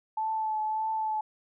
sine tone with vibrato, 871 Hz, A5, 18 cents flat, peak -27 dBFS, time 0.17-1.21 s, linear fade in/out 5 ms, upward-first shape triangle, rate 1.7 Hz, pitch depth 23 cents each way, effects none

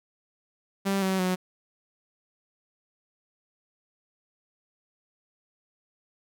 sawtooth tone with pitch steps, 196 / 189.76 / 183.72 Hz, G3 / F#3 / F#3, 0 / +44 / -12 cents, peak -20 dBFS, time 0.85-1.36 s, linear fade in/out 20 ms, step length 170 ms, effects none

